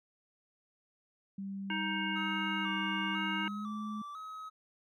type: tone with pitch glide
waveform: sine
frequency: 196 to 212.5 Hz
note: G3 to G#3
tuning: 0 to +40 cents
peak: -37 dBFS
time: 1.38-4.02 s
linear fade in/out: 5 ms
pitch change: +140 cents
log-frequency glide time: 3.36-3.7 s
type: harmonic tone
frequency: 313.5 Hz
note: D#4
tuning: 13 cents sharp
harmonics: 1 / 3 / 5 / 7 / 9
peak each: -40 / -40 / -38 / -40 / -39 dBFS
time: 1.7-3.48 s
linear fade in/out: 2 ms
type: tone with vibrato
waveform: triangle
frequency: 1219 Hz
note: D#6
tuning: 36 cents flat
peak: -40 dBFS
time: 2.15-4.5 s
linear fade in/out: 20 ms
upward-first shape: square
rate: 1 Hz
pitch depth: 78 cents each way
effects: none